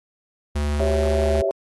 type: tone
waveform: square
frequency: 73.42 Hz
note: D2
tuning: in tune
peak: -21 dBFS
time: 0.55-1.42 s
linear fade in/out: 10 ms
type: chord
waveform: sine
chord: C# diminished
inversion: second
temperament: equal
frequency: 392 / 554.4 / 659.3 Hz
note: G4 / C#5 / E5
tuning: 0 / 0 / 0 cents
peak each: -24 dBFS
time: 0.8-1.51 s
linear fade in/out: 0 ms
effects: AAC 32 kbps